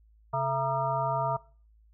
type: harmonic tone with a mistuned harmonic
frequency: 134.1 Hz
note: C3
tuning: 43 cents sharp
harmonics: 1 / 3 / 5 / 7 / 9 / 10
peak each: -33 / -42 / -31 / -30 / -34 / -42 dBFS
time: 0.33-1.37 s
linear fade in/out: 10 ms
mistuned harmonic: 3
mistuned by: +140 cents
effects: noise-tail reverb RT60 0.4 s tail -21 dB re dry + added 54 Hz sine -57 dBFS peak until 1.93 s